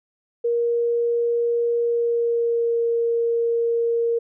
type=tone with pitch glide; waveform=sine; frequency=471.2 to 465.8 Hz; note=A#4 to A#4; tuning=+19 to -1 cents; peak=-18 dBFS; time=0.44-4.19 s; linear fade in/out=10 ms; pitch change=-20 cents; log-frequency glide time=1.8-2.8 s; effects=none